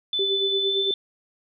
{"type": "tone with pitch glide", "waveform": "sine", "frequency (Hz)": [3506, 3532], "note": ["A7", "A7"], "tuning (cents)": [-7, 6], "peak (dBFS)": -22, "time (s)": [0.13, 0.94], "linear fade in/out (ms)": 2, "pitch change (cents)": 13, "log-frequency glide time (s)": [0.59, 0.77]}
{"type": "tone with tremolo", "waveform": "sine", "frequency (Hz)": 392, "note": "G4", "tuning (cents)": 0, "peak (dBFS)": -22, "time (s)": [0.19, 0.91], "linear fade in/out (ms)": 2, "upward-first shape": "sine", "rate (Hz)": 8.8, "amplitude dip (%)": 70}
{"effects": []}